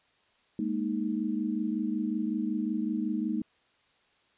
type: chord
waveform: sine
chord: Ab suspended second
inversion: none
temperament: equal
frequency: 207.7 / 233.1 / 311.1 Hz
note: Ab3 / Bb3 / Eb4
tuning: 0 / 0 / 0 cents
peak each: -32 dBFS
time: 0.59-3.42 s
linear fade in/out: 2 ms
effects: white hiss -67 dBFS RMS until 4.37 s + resampled to 8000 Hz